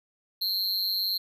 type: tone with amplitude modulation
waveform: square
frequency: 4186 Hz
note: C8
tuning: in tune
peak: -22 dBFS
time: 0.41-1.18 s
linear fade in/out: 10 ms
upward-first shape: sine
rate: 193 Hz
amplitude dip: 95%
effects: none